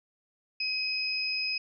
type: tone pair together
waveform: sine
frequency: 2527 / 5054 Hz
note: D#7 / D#8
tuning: +26 / +26 cents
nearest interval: octave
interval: 1200 cents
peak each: -31 / -31 dBFS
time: 0.6-1.58 s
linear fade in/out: 5 ms
effects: none